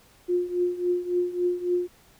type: tone with tremolo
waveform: sine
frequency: 355.5 Hz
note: F4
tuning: 31 cents sharp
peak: -19 dBFS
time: 0.28-1.88 s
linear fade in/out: 20 ms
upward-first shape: triangle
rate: 3.6 Hz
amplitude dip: 85%
effects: pink hiss -57 dBFS RMS until 2.19 s